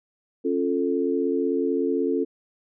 sine chord, Db augmented, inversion none, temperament equal with one note detuned, 273.2 / 349.2 / 440 Hz, Db4 / F4 / A4, -25 / 0 / 0 cents, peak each -25 / -26 / -25 dBFS, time 0.44-2.25 s, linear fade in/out 20 ms, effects none

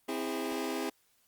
sawtooth chord, C augmented, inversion none, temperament just, 261.6 / 327 / 408.8 Hz, C4 / E4 / G#4, 0 / -14 / -27 cents, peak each -33 dBFS, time 0.08-0.9 s, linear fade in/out 10 ms, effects white hiss -70 dBFS RMS until 1.27 s + Opus 32 kbps

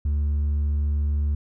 triangle tone with hard clipping, 73.1 Hz, D2, 7 cents flat, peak -19 dBFS, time 0.05-1.35 s, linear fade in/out 5 ms, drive 1 dB, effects none

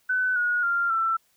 sine tone with pitch steps, 1507 / 1448.1 / 1391.5 / 1337.2 Hz, F#6 / F#6 / F6 / E6, +31 / -38 / -7 / +24 cents, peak -21 dBFS, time 0.09-1.17 s, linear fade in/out 10 ms, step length 270 ms, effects white hiss -66 dBFS RMS until 1.36 s

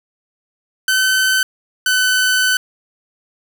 sawtooth tone pair in turn, 1526 / 1509.3 Hz, G6 / F#6, -47 / +34 cents, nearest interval unison, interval 19 cents, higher first, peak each -9 dBFS, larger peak neither, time 0.88-1.43 / 1.86-2.57 s, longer second, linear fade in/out 2 ms, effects none

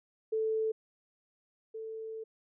sine tone pair in turn, 440 / 443.1 Hz, A4 / A4, 0 / +12 cents, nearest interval unison, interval 12 cents, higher second, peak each -28 / -38 dBFS, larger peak first, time 0.32-0.72 / 1.74-2.24 s, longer second, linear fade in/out 10 ms, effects none

